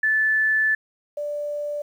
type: tone pair in turn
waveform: sine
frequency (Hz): 1746 / 587.4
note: A6 / D5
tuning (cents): -14 / 0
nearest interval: octave + perfect fifth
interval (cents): 1886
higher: first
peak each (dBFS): -17 / -25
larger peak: first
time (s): 0.03-0.75 / 1.17-1.82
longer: first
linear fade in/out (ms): 5
effects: 9-bit